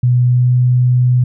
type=tone with pitch glide; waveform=sine; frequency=123.6 to 124.75 Hz; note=B2 to B2; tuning=+2 to +18 cents; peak=-8 dBFS; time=0.03-1.24 s; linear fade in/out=5 ms; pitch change=+16 cents; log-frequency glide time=0.25-0.53 s; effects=none